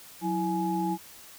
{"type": "tone cluster", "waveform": "sine", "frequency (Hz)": [182.4, 329.7, 839], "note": ["F#3", "E4", "G#5"], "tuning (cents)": [-24, 0, 17], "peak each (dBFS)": -30, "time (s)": [0.21, 0.98], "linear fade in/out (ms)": 50, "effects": ["white hiss -49 dBFS RMS until 1.38 s"]}